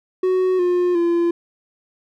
triangle tone with pitch steps, 370.9 / 356.2 / 342.1 Hz, F#4 / F4 / F4, +4 / +34 / -36 cents, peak -13 dBFS, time 0.23-1.31 s, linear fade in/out 5 ms, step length 360 ms, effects none

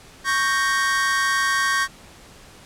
45% pulse chord, G diminished, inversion second, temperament equal, 1108.7 / 1568 / 1864.7 Hz, Db6 / G6 / Bb6, 0 / 0 / 0 cents, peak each -23 dBFS, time 0.24-1.88 s, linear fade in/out 50 ms, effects pink hiss -46 dBFS RMS until 2.65 s + low-pass 10000 Hz 12 dB/octave

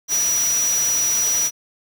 sine tone in noise, 5840 Hz, F#8, 24 cents flat, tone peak -17 dBFS, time 0.08-1.51 s, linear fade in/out 50 ms, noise white, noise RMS -27 dBFS, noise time 0.08-1.51 s, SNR +7 dB, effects none

